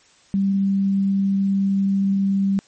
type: tone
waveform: sine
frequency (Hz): 195.9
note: G3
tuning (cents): -1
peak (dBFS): -16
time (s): 0.34-2.59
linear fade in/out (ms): 0
effects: white hiss -54 dBFS RMS until 2.67 s + MP3 32 kbps